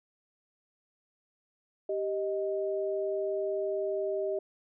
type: tone pair together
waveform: sine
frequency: 392 / 623.6 Hz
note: G4 / D#5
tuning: 0 / +4 cents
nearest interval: minor sixth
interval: 804 cents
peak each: -31 / -32 dBFS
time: 1.89-4.39 s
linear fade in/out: 5 ms
effects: none